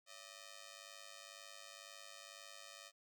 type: ring-modulated tone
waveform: 5% pulse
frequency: 616 Hz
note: D#5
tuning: 17 cents flat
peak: -39 dBFS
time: 0.06-2.92 s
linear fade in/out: 50 ms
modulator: 51 Hz
effects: none